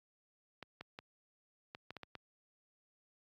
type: clicks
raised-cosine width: 0.3 ms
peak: -30 dBFS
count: 8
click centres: 0.627 / 0.81 / 0.989 / 1.749 / 1.906 / 1.967 / 2.033 / 2.153 s
effects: high-pass 80 Hz 12 dB/octave + Opus 48 kbps